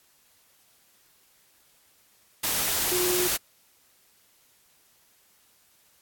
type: tone in noise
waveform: sine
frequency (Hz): 359.7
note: F#4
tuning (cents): -49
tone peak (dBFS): -25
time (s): 2.91-3.28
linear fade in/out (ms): 10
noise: white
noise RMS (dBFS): -26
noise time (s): 2.43-3.37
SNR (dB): -2
effects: white hiss -62 dBFS RMS until 6.01 s + AAC 64 kbps